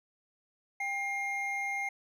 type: tone pair together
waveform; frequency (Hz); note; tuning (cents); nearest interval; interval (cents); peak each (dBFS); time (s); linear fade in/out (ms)
triangle; 796 / 2125; G5 / C7; +26 / +26; octave + perfect fourth; 1700; -35 / -31; 0.8-1.89; 5
effects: none